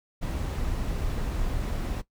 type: noise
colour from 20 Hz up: brown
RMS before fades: -29 dBFS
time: 0.21-2.02 s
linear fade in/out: 20 ms
effects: noise-tail reverb RT60 0.1 s tail -17 dB re dry